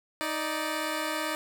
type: tone pair together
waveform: 10% pulse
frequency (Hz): 312.6 / 587.3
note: D#4 / D5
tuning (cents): +8 / 0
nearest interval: major seventh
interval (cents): 1092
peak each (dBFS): -23 / -25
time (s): 0.21-1.35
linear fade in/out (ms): 0
effects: none